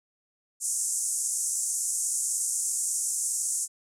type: band-pass noise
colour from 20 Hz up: white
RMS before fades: -29 dBFS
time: 0.6-3.68 s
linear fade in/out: 50 ms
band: 6400 to 9800 Hz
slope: 48 dB/octave
effects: none